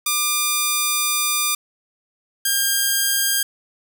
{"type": "tone pair in turn", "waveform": "5% pulse", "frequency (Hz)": [1200, 1607.4], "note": ["D6", "G6"], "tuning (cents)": [37, 43], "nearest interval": "perfect fourth", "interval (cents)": 506, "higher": "second", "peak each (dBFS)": -6, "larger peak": "neither", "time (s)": [[0.06, 1.55], [2.45, 3.43]], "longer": "first", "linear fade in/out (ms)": 5, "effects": []}